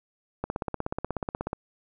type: click train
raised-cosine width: 1 ms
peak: -15 dBFS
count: 19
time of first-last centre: 0.44-1.531 s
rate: 16.5 Hz
effects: none